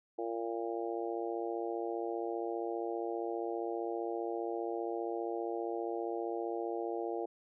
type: harmonic tone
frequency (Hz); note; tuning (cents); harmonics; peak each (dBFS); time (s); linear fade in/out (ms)
115.1; A#2; -22; 3 / 4 / 5 / 6 / 7; -38 / -39 / -44 / -42 / -44; 0.18-7.26; 10
effects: none